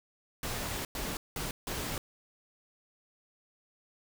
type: noise bursts at uneven times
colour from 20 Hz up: pink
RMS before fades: -36 dBFS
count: 4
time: 0.43-0.85 / 0.95-1.17 / 1.36-1.51 / 1.67-1.98 s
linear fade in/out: 2 ms
effects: none